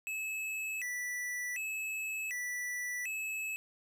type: tone with vibrato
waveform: square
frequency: 2259 Hz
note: C#7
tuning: 32 cents sharp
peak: -36 dBFS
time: 0.07-3.56 s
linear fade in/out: 0 ms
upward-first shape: square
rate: 0.67 Hz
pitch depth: 240 cents each way
effects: none